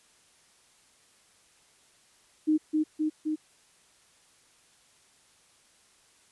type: tone with echo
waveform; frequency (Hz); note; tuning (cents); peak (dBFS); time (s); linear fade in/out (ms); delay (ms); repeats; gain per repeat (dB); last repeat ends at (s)
sine; 309; D#4; -12; -20; 2.47-2.58; 20; 260; 3; -2; 3.36
effects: white hiss -62 dBFS RMS until 6.31 s + resampled to 24000 Hz